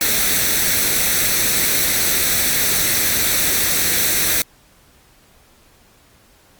white noise with comb filter, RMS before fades -17 dBFS, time 0.01-4.42 s, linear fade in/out 2 ms, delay 0.5 ms, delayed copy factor +0.55, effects pink hiss -52 dBFS RMS until 6.59 s + Opus 48 kbps

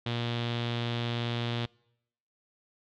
sawtooth tone with low-pass filter, 118.5 Hz, A#2, 29 cents sharp, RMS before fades -32 dBFS, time 0.06-1.66 s, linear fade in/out 5 ms, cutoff 3500 Hz, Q 4.5, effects noise-tail reverb RT60 0.8 s tail -26 dB re dry

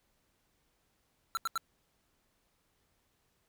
square tone bursts, 1345 Hz, E6, 34 cents sharp, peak -31 dBFS, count 3, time 1.35-1.577 s, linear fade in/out 0 ms, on 21 ms, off 82 ms, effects pink hiss -75 dBFS RMS until 3.48 s

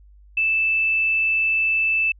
sine tone, 2637 Hz, E7, in tune, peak -17 dBFS, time 0.37-2.12 s, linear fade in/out 5 ms, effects added 50 Hz sine -46 dBFS peak until 2.19 s

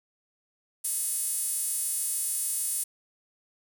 sawtooth tone with high-pass filter, 426.8 Hz, G#4, 47 cents sharp, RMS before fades -30 dBFS, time 0.84-2.84 s, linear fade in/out 10 ms, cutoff 9600 Hz, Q 3.6, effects none

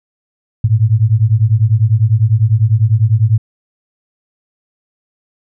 sine beating tone pair, 104.9 / 114.9 Hz, G#2 / A#2, +18 / -25 cents, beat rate 10 Hz, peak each -11 dBFS, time 0.64-3.38 s, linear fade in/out 5 ms, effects none

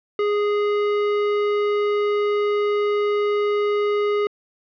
sine tone with hard clipping, 414 Hz, G#4, 5 cents flat, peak -20 dBFS, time 0.19-4.27 s, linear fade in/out 2 ms, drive 16 dB, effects low-pass 3000 Hz 12 dB/octave

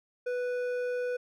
sine tone with hard clipping, 493.9 Hz, B4, in tune, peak -31 dBFS, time 0.26-1.17 s, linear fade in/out 10 ms, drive 8 dB, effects none

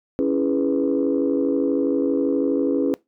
sine chord, C# minor seventh, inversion none, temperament equal, 277.2 / 329.6 / 415.3 / 493.9 Hz, C#4 / E4 / G#4 / B4, 0 / 0 / 0 / 0 cents, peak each -20 / -24 / -24 / -24 dBFS, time 0.19-2.94 s, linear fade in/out 0 ms, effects noise-tail reverb RT60 0.2 s tail -23 dB re dry + tanh soft clip ceiling -10 dBFS

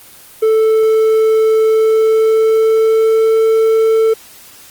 triangle tone with pitch glide, 440 to 444.9 Hz, A4 to A4, 0 to +19 cents, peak -6 dBFS, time 0.42-4.14 s, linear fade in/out 10 ms, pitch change +19 cents, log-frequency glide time 1.65-3.34 s, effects white hiss -39 dBFS RMS until 4.7 s + Opus 24 kbps

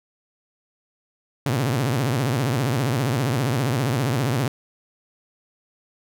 sawtooth tone with vibrato, 128.1 Hz, C3, 36 cents flat, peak -16 dBFS, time 1.46-4.48 s, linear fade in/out 2 ms, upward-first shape triangle, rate 15 Hz, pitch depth 290 cents each way, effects none

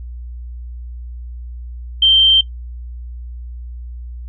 sine tone, 3136 Hz, G7, in tune, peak -7 dBFS, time 2.02-2.41 s, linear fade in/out 5 ms, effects noise-tail reverb RT60 0.1 s tail -18 dB re dry + added 60 Hz sine -27 dBFS peak until 4.28 s

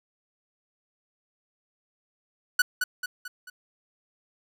45% pulse tone with echo, 1480 Hz, F#6, in tune, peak -17 dBFS, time 2.59-2.62 s, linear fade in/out 5 ms, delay 220 ms, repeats 4, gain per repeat -6 dB, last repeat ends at 3.5 s, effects none

